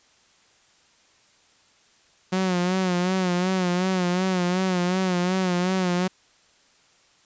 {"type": "tone with vibrato", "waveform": "sawtooth", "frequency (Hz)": 182.6, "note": "F#3", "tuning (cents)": -23, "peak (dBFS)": -17, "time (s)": [2.32, 6.08], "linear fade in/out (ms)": 10, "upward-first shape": "sine", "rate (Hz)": 2.7, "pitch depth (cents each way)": 61, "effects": ["white hiss -59 dBFS RMS until 7.25 s", "resampled to 16000 Hz"]}